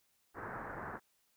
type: low-pass noise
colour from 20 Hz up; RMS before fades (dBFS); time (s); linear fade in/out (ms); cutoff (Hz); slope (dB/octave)
white; -44; 0.34-1; 50; 1700; 48
effects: white hiss -75 dBFS RMS until 1.36 s